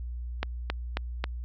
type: click train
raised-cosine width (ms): 0.3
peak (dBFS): -12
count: 4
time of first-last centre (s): 0.43-1.241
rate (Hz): 3.7
effects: added 60 Hz sine -33 dBFS peak until 1.44 s + low-pass 5000 Hz 12 dB/octave